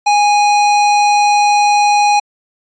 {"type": "tone", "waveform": "square", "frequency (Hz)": 826, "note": "G#5", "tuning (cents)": -10, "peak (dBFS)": -9, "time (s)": [0.06, 2.2], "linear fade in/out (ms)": 10, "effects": ["resampled to 16000 Hz"]}